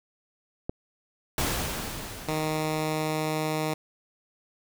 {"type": "click", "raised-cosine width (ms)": 2, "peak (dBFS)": -16, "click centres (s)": 0.695}
{"type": "noise with exponential decay", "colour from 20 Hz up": "pink", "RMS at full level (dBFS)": -26, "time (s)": [1.38, 3.68], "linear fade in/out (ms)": 2, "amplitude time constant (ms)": 500}
{"type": "tone", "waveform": "10% pulse", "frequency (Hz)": 155.56, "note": "D#3", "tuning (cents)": 0, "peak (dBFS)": -18, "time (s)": [2.28, 3.74], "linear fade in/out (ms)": 5}
{"effects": []}